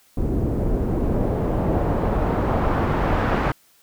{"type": "noise with low-pass filter sweep", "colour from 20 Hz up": "pink", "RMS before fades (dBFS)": -21, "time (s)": [0.17, 3.52], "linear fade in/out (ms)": 5, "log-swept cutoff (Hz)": [330, 1500], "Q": 0.98, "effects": ["white hiss -57 dBFS RMS until 3.82 s"]}